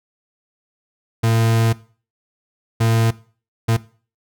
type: tone bursts at uneven times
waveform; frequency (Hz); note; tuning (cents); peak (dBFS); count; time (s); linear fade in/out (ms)
40% pulse; 113.5; A#2; -46; -13; 3; 1.23-1.73 / 2.8-3.11 / 3.68-3.77; 10
effects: noise-tail reverb RT60 0.4 s tail -19 dB re dry